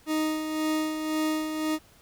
40% pulse tone with tremolo, 311.1 Hz, D#4, in tune, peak -23 dBFS, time 0.06-1.79 s, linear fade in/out 50 ms, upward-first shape sine, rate 1.9 Hz, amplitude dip 50%, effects pink hiss -57 dBFS RMS until 2.01 s

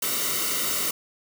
white noise with comb filter, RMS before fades -26 dBFS, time 0.02-0.91 s, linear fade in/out 5 ms, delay 1.2 ms, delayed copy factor -0.7, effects none

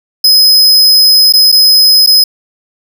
45% pulse tone with dropouts, 5070 Hz, D#8, 32 cents sharp, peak -3 dBFS, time 0.24-2.24 s, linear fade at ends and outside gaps 5 ms, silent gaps 1.325-1.336 / 1.518-1.524 / 2.063-2.072 s, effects none

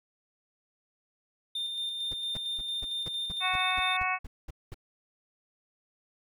triangle tone with tremolo, 3613 Hz, A7, 45 cents sharp, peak -29 dBFS, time 1.55-3.97 s, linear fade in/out 5 ms, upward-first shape square, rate 4.4 Hz, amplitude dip 30%
brown noise bursts, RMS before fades -39 dBFS, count 12, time 2.11-4.744 s, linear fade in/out 5 ms, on 27 ms, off 210 ms
harmonic tone, 370 Hz, F#4, in tune, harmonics 2 / 3 / 4 / 5 / 6 / 7, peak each -33 / -32 / -37 / -38 / -33 / -33 dBFS, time 3.4-4.19 s, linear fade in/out 50 ms
effects none

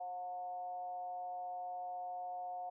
sine tone with frequency modulation, 721 Hz, F#5, 45 cents flat, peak -40 dBFS, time 0-2.7 s, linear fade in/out 10 ms, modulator 186 Hz, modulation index 0.42, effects none

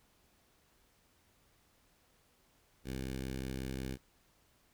10% pulse tone with notch filter, 65.5 Hz, C2, 2 cents sharp, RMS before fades -40 dBFS, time 2.84-3.98 s, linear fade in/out 50 ms, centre 1000 Hz, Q 1.2, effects pink hiss -70 dBFS RMS until 4.73 s

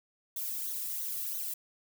violet noise with flanger, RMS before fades -36 dBFS, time 0.36-1.54 s, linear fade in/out 5 ms, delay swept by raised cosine 0.39 to 1.38 ms, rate 3 Hz, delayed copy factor -0.7, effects none

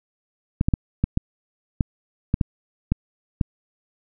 clicks, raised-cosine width 5 ms, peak -6 dBFS, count 10, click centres 0.611 / 0.685 / 0.738 / 1.04 / 1.174 / 1.808 / 2.341 / 2.412 / 2.92 / 3.412 s, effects none

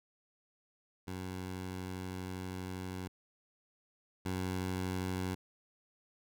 15% pulse tone pair in turn, 92.5 / 92.5 Hz, F#2 / F#2, 0 / 0 cents, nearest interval unison, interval 0 cents, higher neither, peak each -33 / -28 dBFS, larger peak second, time 1.07-3.08 / 4.25-5.35 s, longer first, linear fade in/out 10 ms, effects none

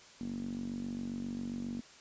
sawtooth tone with band-pass filter, 47.44 Hz, F#1, 44 cents sharp, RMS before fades -39 dBFS, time 0.2-1.81 s, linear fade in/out 10 ms, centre 240 Hz, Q 8.1, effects white hiss -56 dBFS RMS until 2 s + resampled to 16000 Hz

